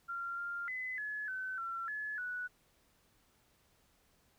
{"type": "tone with pitch steps", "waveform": "sine", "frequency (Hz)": [1382, 1396, 2020, 1704, 1521, 1356, 1710, 1476], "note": ["F6", "F6", "B6", "G#6", "F#6", "E6", "A6", "F#6"], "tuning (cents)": [-19, -1, 39, 44, 47, 49, -50, -5], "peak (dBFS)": -37, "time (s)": [0.08, 2.48], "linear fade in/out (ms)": 20, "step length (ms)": 300, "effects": ["pink hiss -71 dBFS RMS until 4.38 s"]}